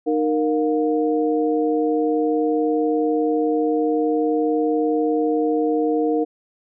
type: tone cluster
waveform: sine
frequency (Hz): 306.3 / 465.8 / 710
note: D#4 / A#4 / F5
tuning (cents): -27 / -1 / +28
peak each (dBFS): -20 / -20 / -27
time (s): 0.06-6.25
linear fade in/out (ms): 20
effects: none